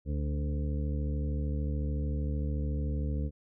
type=harmonic tone with a mistuned harmonic; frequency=73.42 Hz; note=D2; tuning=in tune; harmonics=1 / 2 / 3 / 4 / 6 / 7; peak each=-30 / -36 / -40 / -42 / -46 / -47 dBFS; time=0.05-3.31 s; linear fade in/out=50 ms; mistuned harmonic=1; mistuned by=-30 cents; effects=none